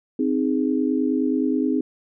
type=chord; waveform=sine; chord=Ab major; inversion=first; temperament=equal; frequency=261.6 / 311.1 / 415.3 Hz; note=C4 / Eb4 / Ab4; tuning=0 / 0 / 0 cents; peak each=-21 / -23 / -27 dBFS; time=0.19-1.81 s; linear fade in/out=5 ms; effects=none